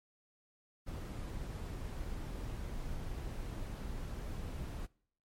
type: noise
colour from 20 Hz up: brown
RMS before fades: -41 dBFS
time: 0.86-4.87 s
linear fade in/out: 20 ms
effects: noise-tail reverb RT60 0.6 s tail -24 dB re dry + MP3 64 kbps